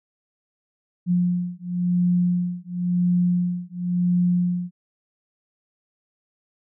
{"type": "beating tone pair", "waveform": "sine", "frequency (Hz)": [177, 177.95], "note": ["F3", "F3"], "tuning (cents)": [23, 33], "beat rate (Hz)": 0.95, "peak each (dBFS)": -22, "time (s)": [1.06, 4.71], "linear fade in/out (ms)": 50, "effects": []}